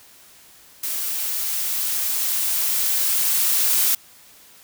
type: noise with level ramp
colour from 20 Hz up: blue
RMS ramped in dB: -26 to -18 dBFS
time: 0.83-3.95 s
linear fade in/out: 5 ms
effects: white hiss -49 dBFS RMS until 4.63 s